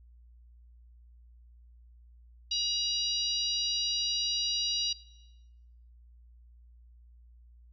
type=harmonic tone with a mistuned harmonic; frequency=953 Hz; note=A#5; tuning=38 cents sharp; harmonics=3 / 4 / 5 / 6; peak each=-35 / -32 / -33 / -38 dBFS; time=2.51-4.93 s; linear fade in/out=5 ms; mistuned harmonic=4; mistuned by=+20 cents; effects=noise-tail reverb RT60 1.0 s tail -19 dB re dry + added 59 Hz sine -53 dBFS peak until 7.72 s